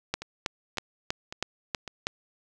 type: two click trains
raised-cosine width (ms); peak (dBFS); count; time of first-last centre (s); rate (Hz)
0.2; -10 / -20; 7 / 4; 0.14-2.069 / 0.22-1.877; 3.11 / 1.81
effects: none